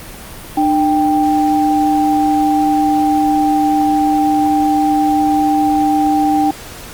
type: tone pair together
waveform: sine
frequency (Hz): 300.9 / 786.3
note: D4 / G5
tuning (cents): +42 / +5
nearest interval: octave + perfect fourth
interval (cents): 1663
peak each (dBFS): -13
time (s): 0.57-6.51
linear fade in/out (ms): 5
effects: pink hiss -32 dBFS RMS until 6.93 s + Opus 32 kbps